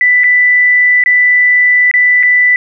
sine tone with dropouts, 1984 Hz, B6, 7 cents sharp, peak -5 dBFS, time 0.01-2.56 s, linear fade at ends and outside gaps 1 ms, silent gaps 0.236-0.241 / 1.038-1.06 / 1.913-1.939 / 2.229-2.233 s, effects none

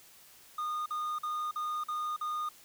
triangle tone bursts, 1225 Hz, D#6, 27 cents flat, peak -30 dBFS, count 6, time 0.58-2.49 s, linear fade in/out 5 ms, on 280 ms, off 46 ms, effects white hiss -57 dBFS RMS until 2.64 s

